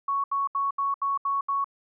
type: tone bursts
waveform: sine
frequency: 1111 Hz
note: C#6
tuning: 4 cents sharp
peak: -23 dBFS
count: 7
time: 0.08-1.644 s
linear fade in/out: 5 ms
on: 160 ms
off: 74 ms
effects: none